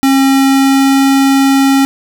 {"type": "tone with pitch glide", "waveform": "square", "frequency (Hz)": [269.9, 272.1], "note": ["C#4", "C#4"], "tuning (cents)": [-46, -32], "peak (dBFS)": -7, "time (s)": [0.03, 1.85], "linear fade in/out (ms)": 0, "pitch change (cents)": 14, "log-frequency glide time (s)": [0.24, 1.01], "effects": []}